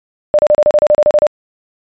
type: tone bursts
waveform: sine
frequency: 598 Hz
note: D5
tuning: 31 cents sharp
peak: -5 dBFS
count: 12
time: 0.34-1.268 s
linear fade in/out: 0 ms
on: 48 ms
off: 32 ms
effects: resampled to 16000 Hz